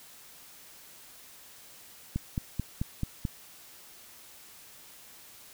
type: click train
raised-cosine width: 5 ms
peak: -17 dBFS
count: 6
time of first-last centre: 2.16-3.252 s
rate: 4.58 Hz
effects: white hiss -52 dBFS RMS until 5.53 s